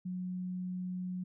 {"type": "tone", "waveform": "sine", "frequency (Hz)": 182.3, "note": "F#3", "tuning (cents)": -25, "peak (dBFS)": -35, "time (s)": [0.05, 1.24], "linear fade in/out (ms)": 10, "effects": []}